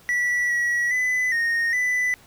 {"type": "tone with pitch steps", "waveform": "triangle", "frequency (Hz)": [1952, 1925, 2004, 1854, 1992], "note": ["B6", "B6", "B6", "A#6", "B6"], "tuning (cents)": [-21, -45, 25, -10, 14], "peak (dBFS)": -18, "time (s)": [0.09, 2.14], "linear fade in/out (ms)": 0, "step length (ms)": 410, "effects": ["pink hiss -52 dBFS RMS until 2.26 s"]}